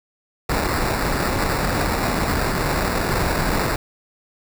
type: noise with sample-and-hold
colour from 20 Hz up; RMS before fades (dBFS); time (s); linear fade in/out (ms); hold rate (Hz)
pink; -21; 0.49-3.76; 5; 3150
effects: none

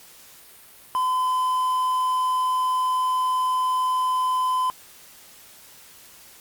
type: tone with quantisation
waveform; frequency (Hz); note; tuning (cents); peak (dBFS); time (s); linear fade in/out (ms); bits
triangle; 1018; C6; -48; -18; 0.95-4.7; 0; 7
effects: white hiss -48 dBFS RMS until 6.4 s + Opus 48 kbps

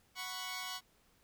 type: chord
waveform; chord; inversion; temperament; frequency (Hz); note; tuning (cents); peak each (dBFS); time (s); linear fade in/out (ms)
10% pulse; F# suspended fourth; none; equal; 740 / 987.8 / 1108.7; F#5 / B5 / C#6; 0 / 0 / 0; -37 / -38 / -34; 0.15-0.81; 50
effects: pink hiss -70 dBFS RMS until 1.23 s

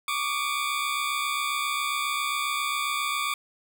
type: tone pair together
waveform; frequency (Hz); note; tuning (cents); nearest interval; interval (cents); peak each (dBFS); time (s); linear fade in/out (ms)
20% pulse; 1132.6 / 1200; C#6 / D6; +37 / +37; minor second; 100; -24; 0.08-3.34; 2
effects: none

